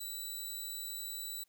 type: tone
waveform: 10% pulse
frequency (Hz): 3951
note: B7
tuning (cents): 0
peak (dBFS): -32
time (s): 0-1.44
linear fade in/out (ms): 10
effects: white hiss -75 dBFS RMS until 1.48 s